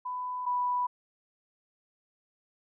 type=tone pair in turn; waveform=sine; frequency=998 / 987.1 Hz; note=B5 / B5; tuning=+18 / -1 cents; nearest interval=unison; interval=19 cents; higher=first; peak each=-32 / -26 dBFS; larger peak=second; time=0.05-0.46 / 0.46-0.87 s; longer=neither; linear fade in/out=10 ms; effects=none